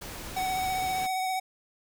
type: noise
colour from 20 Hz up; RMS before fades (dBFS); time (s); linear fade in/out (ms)
pink; -40; 0.01-1.07; 10
type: clicks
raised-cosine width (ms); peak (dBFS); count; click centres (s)
5; -35; 7; 0.304 / 0.347 / 0.387 / 0.592 / 0.696 / 0.797 / 0.946
type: tone with vibrato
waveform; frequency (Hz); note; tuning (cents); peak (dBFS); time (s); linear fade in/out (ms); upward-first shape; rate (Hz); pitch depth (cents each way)
square; 750; F#5; +23; -28; 0.36-1.4; 10; triangle; 15; 24
effects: none